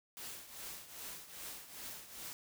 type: noise with tremolo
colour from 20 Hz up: white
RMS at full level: -45 dBFS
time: 0.17-2.33 s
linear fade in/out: 0 ms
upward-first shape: triangle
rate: 2.5 Hz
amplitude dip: 75%
effects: none